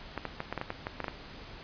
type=clicks; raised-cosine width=0.5 ms; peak=-18 dBFS; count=11; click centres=0.177 / 0.253 / 0.404 / 0.526 / 0.577 / 0.614 / 0.704 / 0.869 / 1.003 / 1.043 / 1.082 s; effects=pink hiss -47 dBFS RMS until 1.63 s + resampled to 11025 Hz